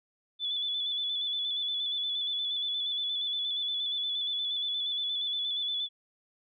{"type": "tone with vibrato", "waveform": "sine", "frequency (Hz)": 3456, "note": "A7", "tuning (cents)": -32, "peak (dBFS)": -29, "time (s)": [0.39, 5.89], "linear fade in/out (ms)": 50, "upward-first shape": "square", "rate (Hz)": 8.5, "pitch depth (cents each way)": 30, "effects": []}